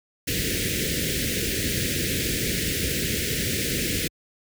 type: band-stop noise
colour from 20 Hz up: pink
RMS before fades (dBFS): -25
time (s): 0.27-4.08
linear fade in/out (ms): 10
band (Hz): 510 to 1700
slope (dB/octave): 48
effects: high-pass 60 Hz 12 dB/octave